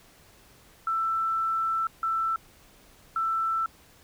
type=tone bursts at uneven times; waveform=sine; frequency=1330 Hz; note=E6; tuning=15 cents sharp; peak=-24 dBFS; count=3; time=0.87-1.87 / 2.03-2.36 / 3.16-3.66 s; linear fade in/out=2 ms; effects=pink hiss -56 dBFS RMS until 4.03 s

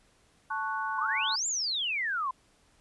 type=chord; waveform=sine; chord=F# minor; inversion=first; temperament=equal; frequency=880 / 1108.7 / 1480 Hz; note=A5 / C#6 / F#6; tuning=0 / 0 / 0 cents; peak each=-34 dBFS; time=0.5-1.36 s; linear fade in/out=10 ms
type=exponential two-way sweep; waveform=sine; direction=up then down; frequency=1002 to 7459 to 1002 Hz; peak=-28 dBFS; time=0.98-2.31 s; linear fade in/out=5 ms; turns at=1.47 s
effects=pink hiss -65 dBFS RMS until 2.8 s + resampled to 24000 Hz

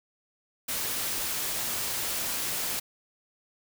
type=noise; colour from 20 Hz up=white; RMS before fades=-31 dBFS; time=0.68-2.8 s; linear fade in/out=10 ms; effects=none

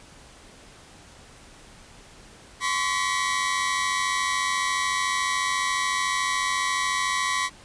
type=tone cluster; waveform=sawtooth; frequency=1034 / 1128 / 1935 Hz; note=C6 / C#6 / B6; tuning=-21 / +30 / -36 cents; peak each=-24 dBFS; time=2.6-7.5 s; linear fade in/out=50 ms; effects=pink hiss -49 dBFS RMS until 7.64 s + resampled to 22050 Hz

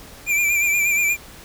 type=tone with vibrato; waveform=square; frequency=2369 Hz; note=D7; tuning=14 cents sharp; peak=-17 dBFS; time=0.26-1.17 s; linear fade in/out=50 ms; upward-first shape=sine; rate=8.4 Hz; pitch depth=44 cents each way; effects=pink hiss -42 dBFS RMS until 1.44 s

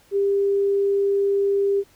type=tone; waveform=sine; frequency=398.2 Hz; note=G4; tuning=27 cents sharp; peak=-17 dBFS; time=0.11-1.84 s; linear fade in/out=50 ms; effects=pink hiss -56 dBFS RMS until 1.95 s

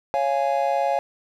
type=chord; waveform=triangle; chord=Db major; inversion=none; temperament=just; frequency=554.4 / 693 / 831.5 Hz; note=Db5 / F5 / Ab5; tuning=0 / -14 / +2 cents; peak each=-22 dBFS; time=0.14-0.99 s; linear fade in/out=0 ms; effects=none

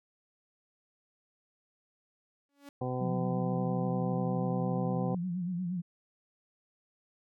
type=tone with exponential growth; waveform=sawtooth; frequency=282.9 Hz; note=C#4; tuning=35 cents sharp; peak=-40 dBFS; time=2.49-2.69 s; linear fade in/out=1 ms; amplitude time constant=42 ms
type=harmonic tone; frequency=126.8 Hz; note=B2; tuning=46 cents sharp; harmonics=1 / 2 / 3 / 4 / 5 / 6 / 7 / 8; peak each=-35 / -38 / -41 / -37 / -49 / -39 / -52 / -47 dBFS; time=2.81-5.15 s; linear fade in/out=5 ms
type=tone with vibrato; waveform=sine; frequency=178.5 Hz; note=F3; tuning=38 cents sharp; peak=-31 dBFS; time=3-5.82 s; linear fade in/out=20 ms; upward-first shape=sine; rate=8.5 Hz; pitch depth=79 cents each way
effects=none

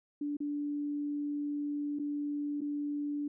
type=tone with dropouts; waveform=sine; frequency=291.3 Hz; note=D4; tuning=14 cents flat; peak=-32 dBFS; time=0.21-3.28 s; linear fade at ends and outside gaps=5 ms; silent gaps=0.369-0.403 / 1.989-1.995 / 2.608-2.615 s; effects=none

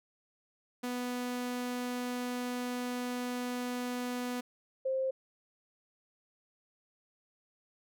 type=tone pair in turn; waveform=sawtooth / sine; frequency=246.9 / 527.3 Hz; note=B3 / C5; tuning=0 / +13 cents; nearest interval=octave + minor second; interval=1313 cents; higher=second; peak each=-30 / -29 dBFS; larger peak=second; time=0.83-4.41 / 4.85-5.11 s; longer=first; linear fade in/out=10 ms; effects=none

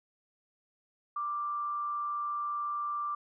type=tone with amplitude modulation; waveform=sine; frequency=1177 Hz; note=D6; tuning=3 cents sharp; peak=-30 dBFS; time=1.16-3.15 s; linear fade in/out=5 ms; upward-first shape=sine; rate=203 Hz; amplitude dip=25%; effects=none

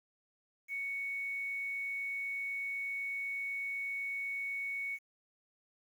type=tone with quantisation; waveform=sine; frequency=2223 Hz; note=C#7; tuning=4 cents sharp; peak=-35 dBFS; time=0.68-4.99 s; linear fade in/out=50 ms; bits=10; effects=none

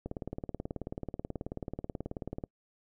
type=click train; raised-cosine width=2 ms; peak=-23 dBFS; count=45; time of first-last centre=0.06-2.438 s; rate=18.5 Hz; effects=noise-tail reverb RT60 0.1 s tail -26 dB re dry

